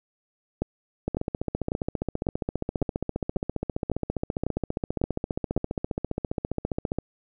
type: two click trains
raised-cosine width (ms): 2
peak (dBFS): -13 / -12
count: 89 / 10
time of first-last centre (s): 1.08-6.986 / 0.62-5.565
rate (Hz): 14.9 / 1.82
effects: none